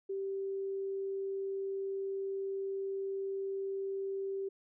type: tone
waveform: sine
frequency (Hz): 389.9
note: G4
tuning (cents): -9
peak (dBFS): -34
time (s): 0.09-4.49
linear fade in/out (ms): 10
effects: none